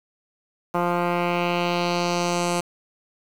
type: tone with low-pass filter sweep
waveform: 10% pulse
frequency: 174.61 Hz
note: F3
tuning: in tune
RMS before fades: -23 dBFS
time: 0.74-2.61 s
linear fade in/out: 10 ms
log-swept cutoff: 1300 to 9200 Hz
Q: 1.7
effects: 7-bit